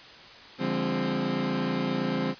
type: chord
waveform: 30% pulse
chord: D half-diminished seventh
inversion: none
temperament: equal with one note detuned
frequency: 146.83 / 174.61 / 203.8 / 261.6 Hz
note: D3 / F3 / Ab3 / C4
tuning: 0 / 0 / -32 / 0 cents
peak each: -32 / -30 / -29 / -27 dBFS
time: 0.58-2.35 s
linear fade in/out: 50 ms
effects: white hiss -47 dBFS RMS until 2.39 s + resampled to 11025 Hz